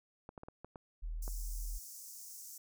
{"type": "clicks", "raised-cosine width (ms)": 1, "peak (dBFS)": -33, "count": 7, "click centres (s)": [0.291, 0.378, 0.434, 0.485, 0.646, 0.758, 1.279]}
{"type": "tone", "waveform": "sine", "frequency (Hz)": 40, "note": "D#1", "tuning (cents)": 49, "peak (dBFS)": -37, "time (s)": [1.02, 1.79], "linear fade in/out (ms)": 20}
{"type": "high-pass noise", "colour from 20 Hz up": "pink", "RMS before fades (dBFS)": -50, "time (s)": [1.22, 2.58], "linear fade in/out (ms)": 5, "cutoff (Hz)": 5500, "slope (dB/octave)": 48}
{"effects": []}